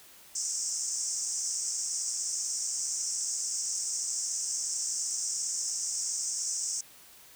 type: band-pass noise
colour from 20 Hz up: white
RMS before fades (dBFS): -33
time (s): 0.35-6.81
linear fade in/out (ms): 5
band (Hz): 5300 to 8400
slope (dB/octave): 96
effects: white hiss -54 dBFS RMS until 7.35 s